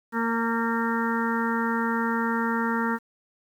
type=harmonic tone with a mistuned harmonic; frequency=230 Hz; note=A#3; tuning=23 cents flat; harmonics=1 / 2 / 4 / 5 / 6 / 7 / 8; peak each=-26 / -32 / -30 / -36 / -31 / -36 / -33 dBFS; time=0.12-2.99 s; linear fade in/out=50 ms; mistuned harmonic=7; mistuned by=-18 cents; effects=9-bit